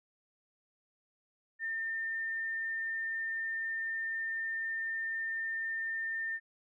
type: tone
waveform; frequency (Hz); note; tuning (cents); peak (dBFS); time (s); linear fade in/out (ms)
sine; 1806; A6; +45; -33; 1.59-6.4; 50
effects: none